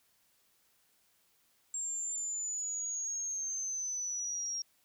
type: linear sweep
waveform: sine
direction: down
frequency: 7459 to 5588 Hz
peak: -34 dBFS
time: 1.74-4.62 s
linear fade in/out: 2 ms
effects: white hiss -71 dBFS RMS until 4.84 s